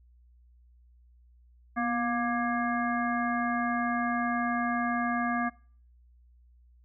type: harmonic tone with a mistuned harmonic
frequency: 236.3 Hz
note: A#3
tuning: 24 cents sharp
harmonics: 1 / 3 / 5 / 7 / 9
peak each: -30 / -32 / -33 / -34 / -41 dBFS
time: 1.76-5.5 s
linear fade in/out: 20 ms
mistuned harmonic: 1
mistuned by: +44 cents
effects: noise-tail reverb RT60 0.5 s tail -24 dB re dry + added 60 Hz sine -56 dBFS peak until 6.84 s